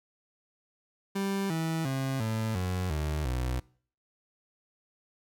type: tone with pitch steps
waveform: 30% pulse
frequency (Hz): 196.3 / 162.23 / 134.08 / 110.81 / 91.58 / 75.68 / 62.55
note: G3 / E3 / C3 / A2 / F#2 / D#2 / B1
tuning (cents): +3 / -27 / +43 / +13 / -17 / -47 / +23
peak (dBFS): -26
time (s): 1.15-3.6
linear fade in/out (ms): 10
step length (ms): 350
effects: noise-tail reverb RT60 0.5 s tail -23 dB re dry